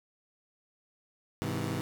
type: chord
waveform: 20% pulse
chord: Ab augmented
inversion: none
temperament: equal with one note detuned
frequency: 103.83 / 130.81 / 162.17 Hz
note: Ab2 / C3 / E3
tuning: 0 / 0 / -28 cents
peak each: -31 dBFS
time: 1.42-1.81 s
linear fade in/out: 0 ms
effects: none